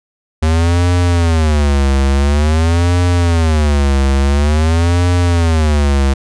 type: tone with vibrato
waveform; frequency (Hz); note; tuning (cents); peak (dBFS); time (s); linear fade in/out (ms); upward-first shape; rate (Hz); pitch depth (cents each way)
square; 77.6; D#2; -4; -10; 0.42-6.14; 10; sine; 0.48; 230
effects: resampled to 22050 Hz